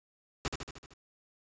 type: noise with echo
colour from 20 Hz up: pink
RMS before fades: -32 dBFS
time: 0.45-0.48 s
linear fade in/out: 0 ms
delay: 76 ms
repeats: 6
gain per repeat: -4 dB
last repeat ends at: 0.936 s
effects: resampled to 16000 Hz

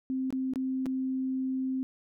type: tone with dropouts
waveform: sine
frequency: 261.6 Hz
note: C4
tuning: in tune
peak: -28 dBFS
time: 0.1-1.83 s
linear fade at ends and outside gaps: 0 ms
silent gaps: 0.305-0.326 / 0.536-0.558 / 0.858-0.864 s
effects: none

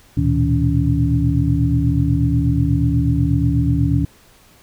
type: tone cluster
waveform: sine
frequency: 74.5 / 114.3 / 122.5 / 160.7 / 282.9 Hz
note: D2 / A#2 / B2 / E3 / C#4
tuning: +25 / -34 / -14 / -44 / +35 cents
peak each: -20 dBFS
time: 0.17-4.05 s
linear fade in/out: 5 ms
effects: pink hiss -50 dBFS RMS until 4.62 s

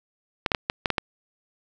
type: clicks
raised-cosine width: 0.3 ms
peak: -6 dBFS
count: 7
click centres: 0.462 / 0.518 / 0.548 / 0.699 / 0.858 / 0.903 / 0.982 s
effects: none

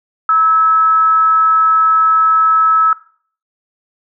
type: tone with frequency modulation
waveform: sine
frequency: 1300 Hz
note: E6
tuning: 24 cents flat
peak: -8 dBFS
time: 0.29-2.93 s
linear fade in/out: 2 ms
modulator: 347 Hz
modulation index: 0.22
effects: noise-tail reverb RT60 0.5 s tail -19 dB re dry

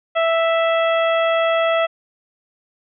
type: harmonic tone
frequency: 659.3 Hz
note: E5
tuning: in tune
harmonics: 1 / 2 / 3 / 4 / 5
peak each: -16 / -22 / -26 / -28 / -30 dBFS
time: 0.15-1.87 s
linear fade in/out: 20 ms
effects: none

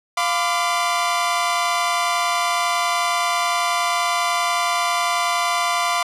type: chord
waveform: sawtooth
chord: B diminished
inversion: second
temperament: equal with one note detuned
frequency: 698.5 / 1012.6 / 1174.7 Hz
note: F5 / B5 / D6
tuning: 0 / +43 / 0 cents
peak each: -19 dBFS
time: 0.17-6.03 s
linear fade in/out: 5 ms
effects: low-pass 10000 Hz 12 dB/octave

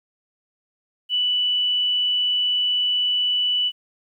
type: tone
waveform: sine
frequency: 2968 Hz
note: F#7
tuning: 5 cents sharp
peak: -18 dBFS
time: 1.09-3.72 s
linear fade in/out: 50 ms
effects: 10-bit

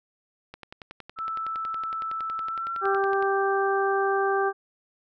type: click train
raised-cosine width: 0.3 ms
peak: -24 dBFS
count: 30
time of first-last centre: 0.54-3.225 s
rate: 10.8 Hz
type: tone with pitch glide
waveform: sine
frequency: 1318.5 to 1355.6 Hz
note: E6 to E6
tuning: 0 to +48 cents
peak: -28 dBFS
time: 1.16-2.99 s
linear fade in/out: 50 ms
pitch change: +48 cents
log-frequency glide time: 2.45-2.71 s
type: harmonic tone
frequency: 392 Hz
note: G4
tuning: in tune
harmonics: 1 / 2 / 3 / 4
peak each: -24 / -27 / -29 / -30 dBFS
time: 2.81-4.53 s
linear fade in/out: 50 ms
effects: none

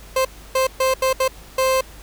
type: tone bursts at uneven times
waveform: 30% pulse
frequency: 524 Hz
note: C5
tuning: 2 cents sharp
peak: -13 dBFS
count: 6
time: 0.16-0.25 / 0.55-0.67 / 0.8-0.94 / 1.02-1.13 / 1.2-1.28 / 1.58-1.81 s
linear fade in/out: 5 ms
effects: added 50 Hz sine -41 dBFS peak until 2.02 s + pink hiss -44 dBFS RMS until 2.02 s

